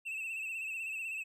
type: tone with vibrato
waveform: triangle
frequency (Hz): 2637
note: E7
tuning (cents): 0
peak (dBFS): -35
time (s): 0.05-1.24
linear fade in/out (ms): 20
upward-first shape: sine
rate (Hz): 16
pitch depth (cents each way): 60
effects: none